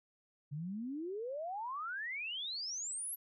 sine exponential sweep, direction up, 138.4 to 11900 Hz, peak -38 dBFS, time 0.51-3.16 s, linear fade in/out 20 ms, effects none

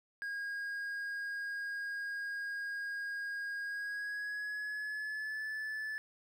triangle tone with pitch glide, 1632 to 1739.1 Hz, G#6 to A6, -31 to -21 cents, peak -35 dBFS, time 0.22-5.98 s, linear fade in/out 0 ms, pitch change +110 cents, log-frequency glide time 3.62-5.44 s, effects none

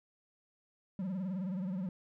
triangle tone with vibrato, 186.7 Hz, F#3, 16 cents sharp, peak -32 dBFS, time 0.99-1.89 s, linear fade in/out 2 ms, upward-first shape sine, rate 19 Hz, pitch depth 120 cents each way, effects none

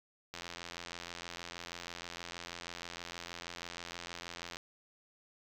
click train, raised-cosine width 0.2 ms, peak -25 dBFS, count 366, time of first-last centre 0.34-4.569 s, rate 86.3 Hz, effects 9-bit

